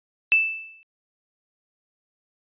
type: tone with exponential decay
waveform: sine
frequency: 2642 Hz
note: E7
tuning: 3 cents sharp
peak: -12 dBFS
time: 0.32-0.83 s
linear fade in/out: 0 ms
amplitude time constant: 110 ms
effects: resampled to 8000 Hz